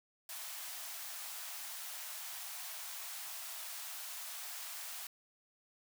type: high-pass noise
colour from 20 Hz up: white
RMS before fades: -45 dBFS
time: 0.29-5.07 s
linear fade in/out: 2 ms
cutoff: 620 Hz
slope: 96 dB/octave
effects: none